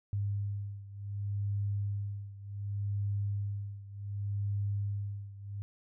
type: beating tone pair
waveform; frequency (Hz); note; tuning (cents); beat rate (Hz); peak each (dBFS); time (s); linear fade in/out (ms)
sine; 100.9 / 101.57; G#2 / G#2; -49 / -38; 0.67; -34 / -37; 0.13-5.62; 0
effects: none